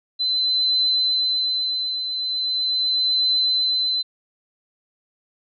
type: tone with tremolo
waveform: sine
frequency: 4046 Hz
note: B7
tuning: 41 cents sharp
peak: -16 dBFS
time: 0.19-4.03 s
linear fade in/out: 20 ms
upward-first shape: triangle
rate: 0.4 Hz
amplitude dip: 60%
effects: none